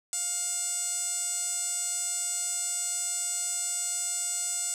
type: tone with band-pass filter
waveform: sawtooth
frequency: 707 Hz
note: F5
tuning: 21 cents sharp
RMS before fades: -31 dBFS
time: 0.13-4.74 s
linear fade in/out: 0 ms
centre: 7900 Hz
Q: 8
effects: none